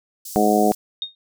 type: high-pass noise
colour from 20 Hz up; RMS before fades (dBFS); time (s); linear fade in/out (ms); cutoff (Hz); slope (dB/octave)
pink; -35; 0.25-0.75; 5; 5600; 24
type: harmonic tone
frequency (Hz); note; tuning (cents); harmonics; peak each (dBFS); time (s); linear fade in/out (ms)
105.3; G#2; +24; 2 / 3 / 4 / 5 / 6 / 7; -20 / -22 / -21 / -25 / -23 / -19; 0.36-0.72; 0
type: tone with exponential decay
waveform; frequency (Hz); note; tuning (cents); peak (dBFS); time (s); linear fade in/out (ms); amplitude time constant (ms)
sine; 3700; A#7; -14; -20; 1.02-1.15; 1; 28
effects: none